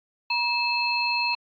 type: tone cluster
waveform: sine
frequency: 960 / 2619 / 4215 Hz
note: B5 / E7 / C8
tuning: -49 / -12 / +12 cents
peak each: -27 / -25 / -28 dBFS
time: 0.3-1.35 s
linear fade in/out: 5 ms
effects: AAC 48 kbps